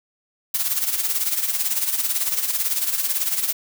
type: noise with tremolo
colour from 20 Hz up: blue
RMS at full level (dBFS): -20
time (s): 0.54-3.53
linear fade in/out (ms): 5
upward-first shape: sine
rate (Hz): 18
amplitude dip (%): 65
effects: none